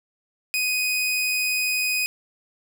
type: tone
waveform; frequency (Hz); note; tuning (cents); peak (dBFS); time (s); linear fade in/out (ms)
sawtooth; 2498; D#7; +6; -18; 0.54-2.06; 0
effects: none